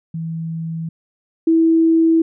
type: tone pair in turn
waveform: sine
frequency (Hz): 163.3 / 326.6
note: E3 / E4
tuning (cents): -16 / -16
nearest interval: octave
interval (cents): 1200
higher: second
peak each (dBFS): -22 / -10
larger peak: second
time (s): 0.14-0.89 / 1.47-2.22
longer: neither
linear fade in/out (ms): 5
effects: none